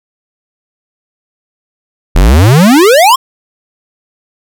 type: exponential sweep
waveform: square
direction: up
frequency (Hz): 38.23 to 1111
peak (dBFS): -3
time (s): 2.15-3.16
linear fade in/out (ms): 10
effects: none